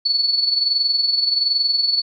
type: tone with amplitude modulation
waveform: sine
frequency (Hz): 4435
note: C#8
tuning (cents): 0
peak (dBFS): -13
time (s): 0.05-2.02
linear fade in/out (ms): 10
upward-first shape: sine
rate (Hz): 21.3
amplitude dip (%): 60
effects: none